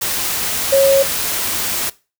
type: tone in noise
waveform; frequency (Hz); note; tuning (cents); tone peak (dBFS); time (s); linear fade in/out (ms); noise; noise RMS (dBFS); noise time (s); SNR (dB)
sine; 547; C#5; -23; -8; 0.72-1.03; 10; white; -20; 0.01-1.9; +9
effects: noise-tail reverb RT60 0.3 s tail -20 dB re dry